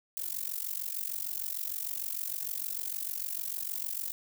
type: noise with amplitude modulation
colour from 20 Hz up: violet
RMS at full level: -32 dBFS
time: 0.17-4.12 s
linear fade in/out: 0 ms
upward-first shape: sine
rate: 46.6 Hz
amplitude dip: 90%
effects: none